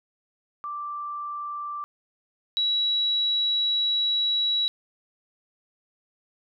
sine tone pair in turn, 1174.7 / 3900 Hz, D6 / B7, 0 / -23 cents, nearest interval octave + major sixth, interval 2077 cents, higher second, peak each -30 / -21 dBFS, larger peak second, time 0.64-1.84 / 2.57-4.68 s, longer second, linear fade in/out 0 ms, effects none

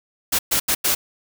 white noise bursts at uneven times, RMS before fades -19 dBFS, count 4, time 0.32-0.39 / 0.51-0.6 / 0.68-0.75 / 0.84-0.95 s, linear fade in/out 10 ms, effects none

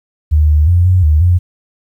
sine tone with pitch steps, 76.2 / 75.6 / 87.7 / 91.7 / 76.4 / 88.7 Hz, D#2 / D#2 / F2 / F#2 / D#2 / F2, -36 / -49 / +8 / -15 / -31 / +27 cents, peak -6 dBFS, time 0.31-1.39 s, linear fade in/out 20 ms, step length 180 ms, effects 8-bit

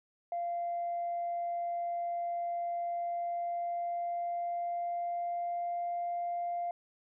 sine tone with pitch glide, 692 to 696.8 Hz, F5 to F5, -16 to -4 cents, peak -31 dBFS, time 0.32-6.71 s, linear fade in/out 2 ms, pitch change +12 cents, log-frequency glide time 2.78-5.93 s, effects tanh soft clip ceiling -28 dBFS

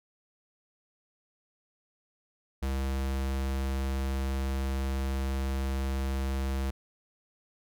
square tone, 67 Hz, C2, 42 cents sharp, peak -29 dBFS, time 2.62-6.71 s, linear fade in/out 10 ms, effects none

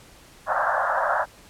pink band-pass noise, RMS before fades -23 dBFS, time 0.46-1.26 s, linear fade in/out 50 ms, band 560 to 1700 Hz, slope 96 dB/octave, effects pink hiss -50 dBFS RMS until 1.49 s + low-pass 12000 Hz 12 dB/octave

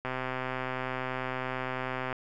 click train, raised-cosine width 0.5 ms, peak -18 dBFS, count 269, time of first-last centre 0.05-2.128 s, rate 129 Hz, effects none

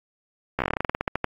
slowing click train, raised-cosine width 0.5 ms, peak -8 dBFS, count 17, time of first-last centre 0.59-1.243 s, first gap 14 ms, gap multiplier 1.13, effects AAC 32 kbps

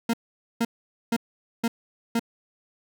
40% pulse tone bursts, 231.3 Hz, A#3, 13 cents flat, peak -20 dBFS, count 5, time 0.09-2.195 s, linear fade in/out 5 ms, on 45 ms, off 470 ms, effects none

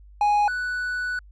triangle tone pair in turn, 829 / 1483.5 Hz, G#5 / F#6, -3 / +4 cents, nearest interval minor seventh, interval 1007 cents, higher second, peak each -15 / -23 dBFS, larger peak first, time 0.21-0.48 / 0.48-1.19 s, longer second, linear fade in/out 2 ms, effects added 50 Hz sine -45 dBFS peak until 1.31 s + resampled to 22050 Hz

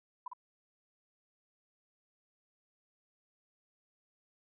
sine tone with echo, 993 Hz, B5, 9 cents sharp, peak -37 dBFS, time 0.26-0.28 s, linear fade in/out 5 ms, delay 54 ms, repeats 1, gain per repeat -4 dB, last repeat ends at 0.334 s, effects none

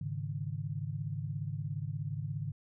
sine chord, Ab suspended fourth, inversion none, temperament equal, 103.83 / 138.59 / 155.56 Hz, Ab2 / Db3 / Eb3, 0 / 0 / 0 cents, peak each -39 / -38 / -39 dBFS, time 0.01-2.52 s, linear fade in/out 5 ms, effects none

